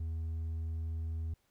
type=tone with hard clipping; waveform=sine; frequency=81 Hz; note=E2; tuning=30 cents flat; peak=-35 dBFS; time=0-1.34 s; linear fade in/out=5 ms; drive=2 dB; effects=pink hiss -75 dBFS RMS until 1.5 s